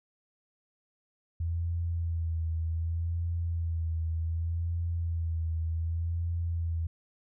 sine tone with vibrato, 83.1 Hz, E2, 15 cents sharp, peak -28 dBFS, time 1.4-6.87 s, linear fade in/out 5 ms, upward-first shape sine, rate 0.66 Hz, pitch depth 38 cents each way, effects none

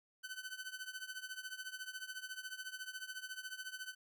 sawtooth tone with tremolo, 1517 Hz, F#6, 43 cents sharp, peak -37 dBFS, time 0.23-3.95 s, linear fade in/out 20 ms, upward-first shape triangle, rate 14 Hz, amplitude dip 90%, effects none

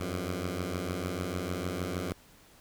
10% pulse beating tone pair, 85.9 / 92.5 Hz, F2 / F#2, -28 / 0 cents, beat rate 6.6 Hz, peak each -28 / -26 dBFS, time 0-2.13 s, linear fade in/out 5 ms, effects pink hiss -58 dBFS RMS until 2.6 s

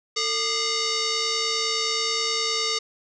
sine tone with frequency modulation, 450.3 Hz, A4, 40 cents sharp, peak -22 dBFS, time 0.16-2.79 s, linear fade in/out 10 ms, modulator 831 Hz, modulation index 6.9, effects none

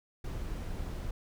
brown noise, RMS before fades -37 dBFS, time 0.24-1.11 s, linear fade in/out 5 ms, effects none

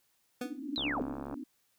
25% pulse tone with exponential decay, 246.9 Hz, B3, in tune, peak -28 dBFS, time 0.41-0.6 s, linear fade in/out 5 ms, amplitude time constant 40 ms
white band-pass noise, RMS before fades -40 dBFS, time 0.43-1.44 s, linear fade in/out 10 ms, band 250 to 300 Hz, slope 96 dB/octave
sine linear sweep, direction down, 4133 to 178.2 Hz, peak -32 dBFS, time 0.76-1.02 s, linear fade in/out 0 ms
click train, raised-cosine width 1 ms, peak -27 dBFS, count 40, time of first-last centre 0.78-1.341 s, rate 69.5 Hz
effects white hiss -73 dBFS RMS until 1.78 s

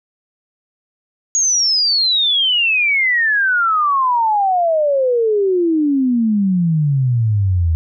sine exponential sweep, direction down, 6710 to 79.2 Hz, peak -12 dBFS, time 1.35-7.75 s, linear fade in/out 0 ms, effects none

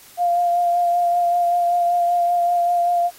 sine tone with vibrato, 698.5 Hz, F5, in tune, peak -15 dBFS, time 0.17-3.11 s, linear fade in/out 50 ms, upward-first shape sine, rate 5.2 Hz, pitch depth 17 cents each way, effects white hiss -46 dBFS RMS until 3.18 s + AAC 48 kbps

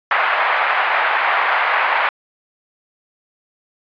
pink band-pass noise, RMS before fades -17 dBFS, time 0.11-2.09 s, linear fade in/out 2 ms, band 760 to 2300 Hz, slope 24 dB/octave, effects resampled to 11025 Hz

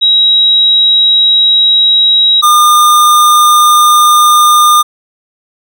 sine / square tone pair in turn, 3840 / 1209.5 Hz, B7 / D#6, -49 / -49 cents, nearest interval octave + minor sixth, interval 2000 cents, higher first, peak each -4 dBFS, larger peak neither, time 0.01-2.42 / 2.42-4.83 s, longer neither, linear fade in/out 20 ms, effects none

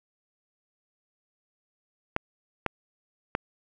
clicks, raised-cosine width 0.5 ms, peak -10 dBFS, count 3, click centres 2.164 / 2.663 / 3.351 s, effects none

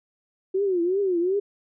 sine tone with vibrato, 370 Hz, F#4, in tune, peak -20 dBFS, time 0.54-1.4 s, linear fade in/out 10 ms, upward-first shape triangle, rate 2.7 Hz, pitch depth 180 cents each way, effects none

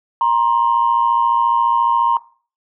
sine tone pair together, 941.6 / 1056 Hz, A#5 / C6, +17 / +16 cents, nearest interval major second, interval 199 cents, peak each -13 / -16 dBFS, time 0.21-2.17 s, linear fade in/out 2 ms, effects noise-tail reverb RT60 0.4 s tail -19 dB re dry + tanh soft clip ceiling -5 dBFS

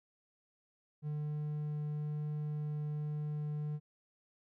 triangle tone, 149.9 Hz, D3, 36 cents sharp, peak -33 dBFS, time 1.02-3.8 s, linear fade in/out 50 ms, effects none

